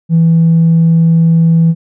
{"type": "tone with tanh clipping", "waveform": "triangle", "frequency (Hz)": 164.81, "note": "E3", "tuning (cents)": 0, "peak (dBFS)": -5, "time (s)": [0.09, 1.75], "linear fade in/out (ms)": 50, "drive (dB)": 5, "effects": []}